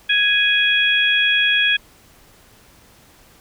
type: harmonic tone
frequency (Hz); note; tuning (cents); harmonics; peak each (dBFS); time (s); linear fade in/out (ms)
830.6; G#5; 0; 2 / 3 / 4; -18 / -18 / -18; 0.09-1.77; 10
effects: pink hiss -50 dBFS RMS until 3.4 s